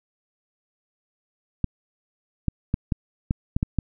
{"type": "clicks", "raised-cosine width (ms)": 5, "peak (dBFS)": -9, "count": 8, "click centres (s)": [1.643, 2.483, 2.741, 2.922, 3.309, 3.565, 3.629, 3.787], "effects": []}